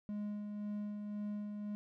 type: tone with tremolo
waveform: triangle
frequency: 207.7 Hz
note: G#3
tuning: in tune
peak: -35 dBFS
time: 0.09-1.75 s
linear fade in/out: 0 ms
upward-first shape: sine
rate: 1.9 Hz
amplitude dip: 35%
effects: none